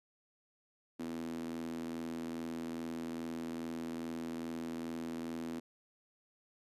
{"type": "tone with high-pass filter", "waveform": "sawtooth", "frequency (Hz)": 82.41, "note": "E2", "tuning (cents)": 0, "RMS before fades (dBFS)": -41, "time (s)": [0.99, 5.6], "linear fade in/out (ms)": 10, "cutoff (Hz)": 270, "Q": 5.9, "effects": ["resampled to 32000 Hz"]}